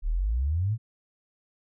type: exponential sweep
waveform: sine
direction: up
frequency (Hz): 34.65 to 118.6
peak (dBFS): -23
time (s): 0.02-0.78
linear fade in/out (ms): 50
effects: none